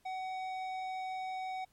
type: tone with tanh clipping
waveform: triangle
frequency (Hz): 751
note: F#5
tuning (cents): +26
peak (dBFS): -38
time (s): 0.05-1.65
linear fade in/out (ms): 10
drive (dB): 16
effects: pink hiss -71 dBFS RMS until 1.72 s + MP3 64 kbps